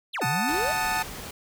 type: exponential two-way sweep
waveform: triangle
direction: down then up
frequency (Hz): 4560 to 120.2 to 685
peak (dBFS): -26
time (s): 0.13-0.73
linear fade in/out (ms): 20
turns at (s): 0.26
type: chord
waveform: 25% pulse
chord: D# diminished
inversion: first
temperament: equal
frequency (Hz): 740 / 880 / 1244.5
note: F#5 / A5 / D#6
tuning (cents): 0 / 0 / 0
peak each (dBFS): -26 / -23 / -28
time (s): 0.21-1.03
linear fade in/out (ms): 10
type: noise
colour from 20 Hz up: pink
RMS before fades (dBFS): -38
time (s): 0.48-1.31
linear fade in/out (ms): 5
effects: none